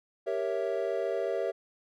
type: chord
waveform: triangle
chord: G diminished seventh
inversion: none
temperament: equal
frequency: 392 / 466.2 / 554.4 / 659.3 Hz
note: G4 / Bb4 / Db5 / Fb5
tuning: 0 / 0 / 0 / 0 cents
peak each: -32 dBFS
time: 0.26-1.52 s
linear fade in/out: 20 ms
effects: none